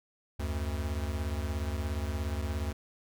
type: beating tone pair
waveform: square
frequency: 73.42 / 90.42 Hz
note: D2 / F#2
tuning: 0 / -39 cents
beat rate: 17 Hz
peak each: -33 / -37 dBFS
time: 0.39-2.73 s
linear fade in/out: 10 ms
effects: none